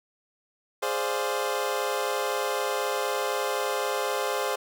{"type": "chord", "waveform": "25% pulse", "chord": "D half-diminished seventh", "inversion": "second", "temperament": "equal", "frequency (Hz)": [415.3, 523.3, 587.3, 698.5], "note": ["Ab4", "C5", "D5", "F5"], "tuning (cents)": [0, 0, 0, 0], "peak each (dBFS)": [-27, -26, -30, -31], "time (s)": [0.82, 4.56], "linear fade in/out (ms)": 10, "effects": []}